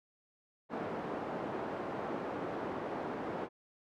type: band-pass noise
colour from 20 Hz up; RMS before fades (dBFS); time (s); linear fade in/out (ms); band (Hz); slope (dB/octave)
pink; -39; 0.69-3.49; 50; 260 to 970; 12
effects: none